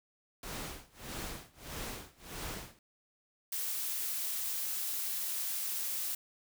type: noise with tremolo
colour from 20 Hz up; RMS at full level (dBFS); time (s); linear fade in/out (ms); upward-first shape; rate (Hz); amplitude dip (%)
pink; -40; 0.43-2.79; 2; sine; 1.6; 95
type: noise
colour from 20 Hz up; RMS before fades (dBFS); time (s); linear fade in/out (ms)
blue; -36; 3.52-6.15; 5
effects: none